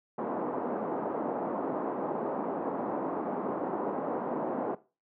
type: band-pass noise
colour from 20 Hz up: pink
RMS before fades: -33 dBFS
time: 0.18-4.75 s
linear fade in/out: 5 ms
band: 230 to 990 Hz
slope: 24 dB/octave
effects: noise-tail reverb RT60 0.3 s tail -17 dB re dry